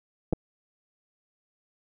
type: clicks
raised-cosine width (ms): 2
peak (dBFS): -13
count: 2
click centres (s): 0.327 / 0.333
effects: none